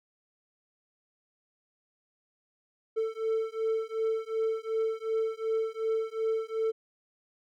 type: beating tone pair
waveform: triangle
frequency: 443.4 / 446.1 Hz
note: A4 / A4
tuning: +13 / +24 cents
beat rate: 2.7 Hz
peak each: -29 dBFS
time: 2.96-6.72 s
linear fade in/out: 20 ms
effects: none